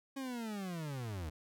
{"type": "linear sweep", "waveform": "40% pulse", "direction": "down", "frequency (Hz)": [275.7, 72.2], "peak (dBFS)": -38, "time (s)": [0.16, 1.3], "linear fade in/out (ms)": 10, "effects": []}